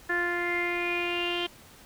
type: tone with low-pass filter sweep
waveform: sawtooth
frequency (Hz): 349.2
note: F4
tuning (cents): 0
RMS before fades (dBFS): -29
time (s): 0.09-1.47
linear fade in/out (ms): 10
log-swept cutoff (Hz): 1700 to 3100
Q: 9.9
effects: pink hiss -52 dBFS RMS until 1.85 s